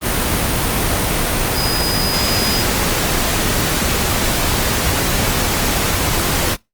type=tone in noise; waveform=sine; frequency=4970 Hz; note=D#8; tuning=3 cents flat; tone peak=-20 dBFS; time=1.53-2.65 s; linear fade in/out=50 ms; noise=pink; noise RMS=-17 dBFS; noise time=0.01-6.57 s; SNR=-6 dB; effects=noise-tail reverb RT60 0.2 s tail -23 dB re dry + Opus 32 kbps